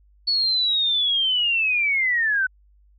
sine linear sweep, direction down, 4435 to 1491 Hz, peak -18 dBFS, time 0.27-2.47 s, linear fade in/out 10 ms, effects added 50 Hz sine -53 dBFS peak until 2.98 s

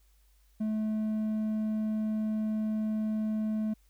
sine tone with hard clipping, 216.3 Hz, A3, 29 cents flat, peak -29 dBFS, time 0.6-3.74 s, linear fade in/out 10 ms, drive 3 dB, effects added 50 Hz sine -61 dBFS peak until 3.89 s + white hiss -71 dBFS RMS until 3.89 s

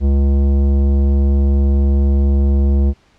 sine tone with tanh clipping, 69.4 Hz, C#2, 3 cents sharp, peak -12 dBFS, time 0-2.94 s, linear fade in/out 50 ms, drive 14 dB, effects pink hiss -54 dBFS RMS until 3.18 s + low-pass 5000 Hz 12 dB/octave

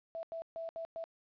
sine tone bursts at uneven times, 659.3 Hz, E5, in tune, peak -38 dBFS, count 5, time 0.15-0.23 / 0.32-0.42 / 0.56-0.69 / 0.76-0.85 / 0.96-1.04 s, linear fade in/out 0 ms, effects resampled to 11025 Hz + 12-bit

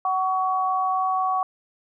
sine tone pair together, 750.2 / 1124 Hz, F#5 / C#6, +24 / +24 cents, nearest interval perfect fifth, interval 700 cents, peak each -23 dBFS, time 0.05-1.43 s, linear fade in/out 2 ms, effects none

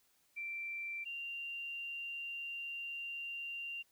sine tone pair in turn, 2349 / 2776 Hz, D7 / F7, 0 / -11 cents, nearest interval minor third, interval 289 cents, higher second, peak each -39 / -40 dBFS, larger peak first, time 0.36-1.05 / 1.05-3.83 s, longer second, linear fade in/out 20 ms, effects white hiss -73 dBFS RMS until 3.91 s

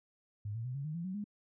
sine tone with pitch steps, 103.83 / 114.54 / 126.36 / 139.4 / 153.78 / 169.65 / 187.15 / 206.5 Hz, G#2 / A#2 / B2 / C#3 / D#3 / F3 / F#3 / G#3, 0 / -30 / +40 / +10 / -20 / -50 / +20 / -10 cents, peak -36 dBFS, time 0.45-1.242 s, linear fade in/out 5 ms, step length 99 ms, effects none

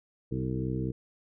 harmonic tone with a mistuned harmonic, 64.1 Hz, C2, 35 cents flat, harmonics 1 / 2 / 3 / 4 / 5 / 6 / 7, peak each -39 / -32 / -36 / -39 / -36 / -42 / -40 dBFS, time 0.31-0.92 s, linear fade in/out 10 ms, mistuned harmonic 6, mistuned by -23 cents, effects none

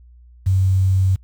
sine tone with quantisation, 94.7 Hz, F#2, 41 cents sharp, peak -13 dBFS, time 0.46-1.16 s, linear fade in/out 10 ms, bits 7, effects noise-tail reverb RT60 0.1 s tail -25 dB re dry + added 60 Hz sine -43 dBFS peak until 1.23 s

